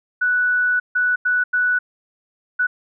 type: tone bursts at uneven times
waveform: sine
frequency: 1480 Hz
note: F#6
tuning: in tune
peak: -15 dBFS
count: 5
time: 0.21-0.8 / 0.95-1.16 / 1.25-1.44 / 1.53-1.79 / 2.59-2.67 s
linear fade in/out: 10 ms
effects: none